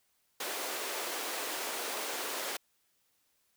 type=high-pass noise; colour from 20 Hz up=pink; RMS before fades=-37 dBFS; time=0.4-2.57 s; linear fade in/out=5 ms; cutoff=360 Hz; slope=24 dB/octave; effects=white hiss -74 dBFS RMS until 3.56 s